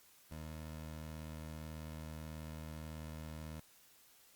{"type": "tone", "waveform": "20% pulse", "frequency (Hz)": 78.3, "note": "D#2", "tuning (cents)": 11, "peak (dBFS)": -40, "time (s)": [0.31, 3.6], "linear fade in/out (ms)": 5, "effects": ["white hiss -65 dBFS RMS until 4.35 s", "Opus 48 kbps"]}